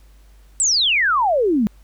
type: exponential sweep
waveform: sine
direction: down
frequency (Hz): 8200 to 197.2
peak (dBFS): -14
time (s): 0.6-1.67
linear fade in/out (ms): 0
effects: added 50 Hz sine -45 dBFS peak until 1.83 s + pink hiss -58 dBFS RMS until 1.83 s